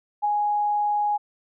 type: tone with ADSR envelope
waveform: sine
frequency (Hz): 830.6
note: G#5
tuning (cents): 0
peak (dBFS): -18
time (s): 0.22-1.18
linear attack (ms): 25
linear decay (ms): 14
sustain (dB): -2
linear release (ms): 21
effects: none